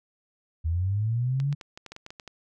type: linear sweep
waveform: sine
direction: up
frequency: 77.78 to 146.83 Hz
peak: -23 dBFS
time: 0.64-1.55 s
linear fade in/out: 20 ms
type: clicks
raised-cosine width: 0.2 ms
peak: -24 dBFS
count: 11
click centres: 1.401 / 1.527 / 1.612 / 1.775 / 1.863 / 1.92 / 1.964 / 2.064 / 2.105 / 2.198 / 2.277 s
effects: none